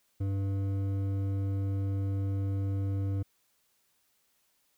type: tone with hard clipping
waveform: triangle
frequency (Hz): 98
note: G2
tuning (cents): 0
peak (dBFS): -30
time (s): 0.2-3.23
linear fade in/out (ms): 10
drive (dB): 13
effects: white hiss -72 dBFS RMS until 4.77 s